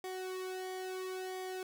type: tone with flanger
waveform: sawtooth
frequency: 372.7 Hz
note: F#4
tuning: 13 cents sharp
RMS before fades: -41 dBFS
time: 0.04-1.63 s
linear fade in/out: 2 ms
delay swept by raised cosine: 0.73 to 1.93 ms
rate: 0.74 Hz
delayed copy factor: -0.8
effects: none